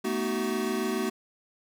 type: chord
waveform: square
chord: B dominant seventh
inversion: third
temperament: equal with one note detuned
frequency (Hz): 220 / 246.9 / 311.1 / 377.1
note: A3 / B3 / D#4 / F#4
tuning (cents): 0 / 0 / 0 / +33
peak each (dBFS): -33 / -34 / -37 / -31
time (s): 0.04-1.1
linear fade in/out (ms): 10
effects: none